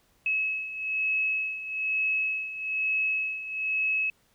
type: beating tone pair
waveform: sine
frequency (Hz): 2577 / 2578.1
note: E7 / E7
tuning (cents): -40 / -39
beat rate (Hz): 1.1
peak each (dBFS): -32 / -27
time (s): 0.26-4.1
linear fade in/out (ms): 2
effects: pink hiss -66 dBFS RMS until 4.34 s